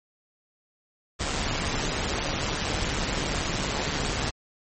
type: noise with amplitude modulation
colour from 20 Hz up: pink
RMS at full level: -25 dBFS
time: 1.19-4.31 s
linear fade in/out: 20 ms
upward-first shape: sine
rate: 147 Hz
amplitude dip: 60%
effects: MP3 32 kbps